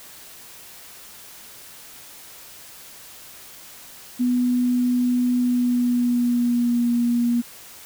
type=tone with pitch glide; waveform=sine; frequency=246.9 to 238.5 Hz; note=B3 to A#3; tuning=0 to +40 cents; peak=-17 dBFS; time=4.19-7.42 s; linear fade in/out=20 ms; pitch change=-60 cents; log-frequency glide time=5.35-6.91 s; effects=white hiss -43 dBFS RMS until 7.85 s

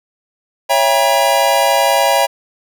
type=chord; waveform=square; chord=C# diminished seventh; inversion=none; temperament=just; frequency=554.4 / 665.2 / 798.3 / 957.9 Hz; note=C#5 / E5 / G5 / Bb5; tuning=0 / +16 / +31 / +47 cents; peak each=-17 dBFS; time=0.69-2.27 s; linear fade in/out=20 ms; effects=none

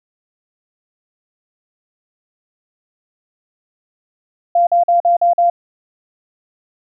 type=tone bursts; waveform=sine; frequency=693 Hz; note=F5; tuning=14 cents flat; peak=-9 dBFS; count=6; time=4.55-5.5 s; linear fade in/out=5 ms; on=120 ms; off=46 ms; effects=none

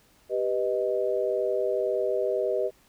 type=chord; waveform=sine; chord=G augmented; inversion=none; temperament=equal; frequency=392 / 493.9 / 622.3 Hz; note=G4 / B4 / D#5; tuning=0 / 0 / 0 cents; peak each=-28 dBFS; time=0.29-2.71 s; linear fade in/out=50 ms; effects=pink hiss -61 dBFS RMS until 2.88 s

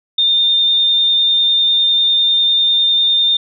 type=tone with vibrato; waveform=sine; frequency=3623 Hz; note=A7; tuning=50 cents sharp; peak=-10 dBFS; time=0.18-3.37 s; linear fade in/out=5 ms; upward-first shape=sine; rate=10 Hz; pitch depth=12 cents each way; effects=none

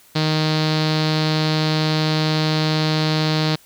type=tone with low-pass filter; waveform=sawtooth; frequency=155.56 Hz; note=D#3; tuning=in tune; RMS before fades=-19 dBFS; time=0.15-3.56 s; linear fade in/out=10 ms; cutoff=4300 Hz; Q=4.8; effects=white hiss -51 dBFS RMS until 3.65 s

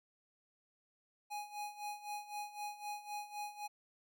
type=tone with tremolo; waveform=square; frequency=830.6 Hz; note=G#5; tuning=in tune; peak=-40 dBFS; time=1.3-3.68 s; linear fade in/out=20 ms; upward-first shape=sine; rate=3.9 Hz; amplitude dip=80%; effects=none

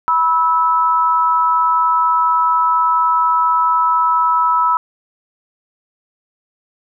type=tone pair together; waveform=sine; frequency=980.8 / 1305 Hz; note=B5 / E6; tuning=-12 / -18 cents; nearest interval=perfect fourth; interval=494 cents; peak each=-14 dBFS; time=0.08-4.77 s; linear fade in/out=0 ms; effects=none

